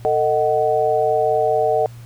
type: chord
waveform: sine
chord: D# diminished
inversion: second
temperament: just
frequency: 448 / 622.3 / 746.7 Hz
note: A4 / D#5 / F#5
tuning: +31 / 0 / +16 cents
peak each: -19 dBFS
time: 0.05-1.86 s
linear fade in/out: 0 ms
effects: added 118 Hz sine -35 dBFS peak until 2.05 s + pink hiss -49 dBFS RMS until 2.05 s